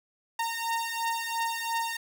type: beating tone pair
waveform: sawtooth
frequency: 918 / 920.9 Hz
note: A#5 / A#5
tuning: -27 / -21 cents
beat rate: 2.9 Hz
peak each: -28 dBFS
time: 0.39-1.97 s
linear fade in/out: 5 ms
effects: none